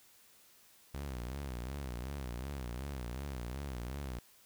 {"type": "tone with vibrato", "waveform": "sawtooth", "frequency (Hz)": 64.9, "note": "C2", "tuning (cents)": -13, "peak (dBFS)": -35, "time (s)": [0.94, 4.19], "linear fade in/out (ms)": 5, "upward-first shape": "sine", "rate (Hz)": 2.7, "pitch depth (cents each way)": 170, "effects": ["white hiss -63 dBFS RMS until 4.45 s"]}